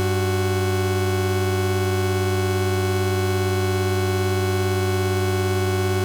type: tone pair together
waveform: 40% pulse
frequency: 96.9 / 370 Hz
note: G2 / F#4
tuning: -20 / 0 cents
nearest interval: octave + major seventh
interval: 2320 cents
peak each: -20 / -22 dBFS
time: 0-6.04 s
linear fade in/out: 0 ms
effects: none